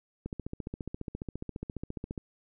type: click train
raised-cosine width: 3 ms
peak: -23 dBFS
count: 29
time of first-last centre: 0.26-2.178 s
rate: 14.6 Hz
effects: none